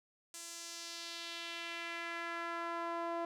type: tone with band-pass filter sweep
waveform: sawtooth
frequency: 338.1 Hz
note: E4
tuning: 44 cents sharp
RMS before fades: -42 dBFS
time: 0.34-3.25 s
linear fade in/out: 2 ms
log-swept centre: 7900 to 770 Hz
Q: 1.7
effects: none